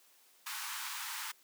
pink high-pass noise, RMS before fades -41 dBFS, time 0.46-1.32 s, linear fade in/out 10 ms, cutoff 850 Hz, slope 96 dB/octave, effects white hiss -65 dBFS RMS until 1.43 s + high-pass 300 Hz 12 dB/octave

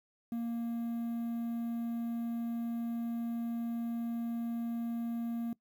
triangle tone with quantisation, 233.1 Hz, A#3, in tune, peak -31 dBFS, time 0.32-5.53 s, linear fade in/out 2 ms, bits 10, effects noise-tail reverb RT60 0.1 s tail -21 dB re dry

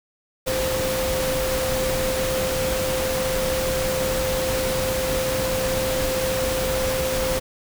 sine tone in noise, 520 Hz, C5, 11 cents flat, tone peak -23 dBFS, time 0.46-7.4 s, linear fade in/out 20 ms, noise pink, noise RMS -26 dBFS, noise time 0.46-7.4 s, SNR 0 dB, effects none

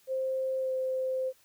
sine tone with pitch glide, 525 to 519.9 Hz, C5 to C5, +6 to -11 cents, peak -28 dBFS, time 0.07-1.33 s, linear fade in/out 50 ms, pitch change -17 cents, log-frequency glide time 0.59-0.72 s, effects white hiss -64 dBFS RMS until 1.44 s

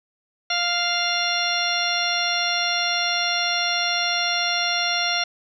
harmonic tone, 698.5 Hz, F5, in tune, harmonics 1 / 2 / 3 / 4 / 5 / 6 / 8, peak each -28 / -28 / -28 / -28 / -28 / -28 / -28 dBFS, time 0.5-5.24 s, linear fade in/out 5 ms, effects none

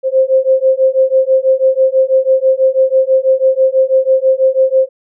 sine beating tone pair, 523.3 / 529.4 Hz, C5 / C5, 0 / +20 cents, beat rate 6.1 Hz, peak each -11 dBFS, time 0.03-4.89 s, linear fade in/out 50 ms, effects none

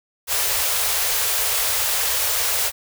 white band-stop noise, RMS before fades -21 dBFS, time 0.27-2.72 s, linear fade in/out 50 ms, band 110 to 410 Hz, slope 96 dB/octave, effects none

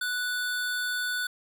square tone pair together, 1480 / 3524 Hz, F#6 / A7, 0 / +2 cents, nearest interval octave + minor third, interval 1502 cents, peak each -29 / -37 dBFS, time 0.01-1.27 s, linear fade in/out 5 ms, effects none

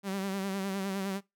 sawtooth tone with vibrato, 194.4 Hz, G3, 14 cents flat, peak -28 dBFS, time 0.03-1.21 s, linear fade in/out 50 ms, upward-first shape sine, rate 9.8 Hz, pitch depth 48 cents each way, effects noise-tail reverb RT60 0.2 s tail -21 dB re dry

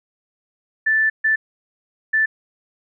sine tone bursts at uneven times, 1760 Hz, A6, in tune, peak -14 dBFS, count 3, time 0.86-1.1 / 1.24-1.36 / 2.13-2.26 s, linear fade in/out 10 ms, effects none

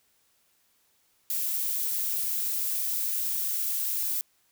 violet noise, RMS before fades -29 dBFS, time 1.3-4.21 s, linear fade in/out 0 ms, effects white hiss -68 dBFS RMS until 4.51 s

